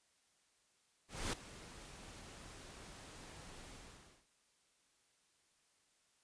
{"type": "noise with ADSR envelope", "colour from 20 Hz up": "pink", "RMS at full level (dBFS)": -38, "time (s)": [1.08, 4.27], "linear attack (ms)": 250, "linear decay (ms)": 6, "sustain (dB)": -16, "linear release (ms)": 550, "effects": ["white hiss -75 dBFS RMS until 6.23 s", "resampled to 22050 Hz"]}